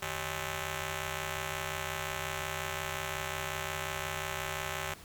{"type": "ring-modulated tone", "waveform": "5% pulse", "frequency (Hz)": 237.2, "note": "A#3", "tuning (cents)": 30, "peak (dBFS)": -20, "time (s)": [0.02, 4.94], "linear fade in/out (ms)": 5, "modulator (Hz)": 323, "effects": ["pink hiss -52 dBFS RMS until 5.04 s"]}